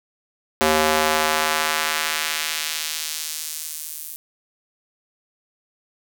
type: tone with high-pass filter sweep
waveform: square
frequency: 77.78 Hz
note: D#2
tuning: in tune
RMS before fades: -23 dBFS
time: 0.61-4.16 s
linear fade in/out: 0 ms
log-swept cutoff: 400 to 12000 Hz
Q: 0.78
effects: none